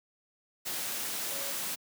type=tone in noise; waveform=sine; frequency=558 Hz; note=C#5; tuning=11 cents sharp; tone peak=-44 dBFS; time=1.3-1.53 s; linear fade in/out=20 ms; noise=white; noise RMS=-35 dBFS; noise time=0.65-1.76 s; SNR=-12 dB; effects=high-pass 150 Hz 12 dB/octave